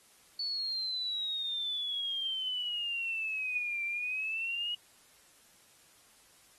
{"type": "exponential two-way sweep", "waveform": "sine", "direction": "down then up", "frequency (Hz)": [4475, 2349, 2910], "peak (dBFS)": -32, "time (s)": [0.39, 4.75], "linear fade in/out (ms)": 5, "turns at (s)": 3.84, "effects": ["white hiss -62 dBFS RMS until 6.58 s", "AAC 32 kbps"]}